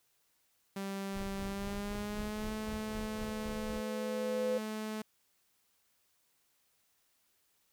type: tone with pitch glide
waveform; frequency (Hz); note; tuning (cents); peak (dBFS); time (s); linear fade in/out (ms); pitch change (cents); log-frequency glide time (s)
sawtooth; 196 to 216.2; G3 to A3; 0 to -30; -33; 0.76-5.02; 5; +170; 1.45-2.52
type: noise with tremolo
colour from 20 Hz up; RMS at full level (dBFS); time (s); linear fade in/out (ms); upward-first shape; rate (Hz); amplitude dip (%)
brown; -42; 1.12-3.82; 50; triangle; 3.9; 70
type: tone with exponential growth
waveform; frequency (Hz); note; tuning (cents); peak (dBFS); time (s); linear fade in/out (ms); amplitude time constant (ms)
sine; 507; B4; +45; -29; 1.95-4.58; 5; 570
effects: white hiss -74 dBFS RMS until 7.72 s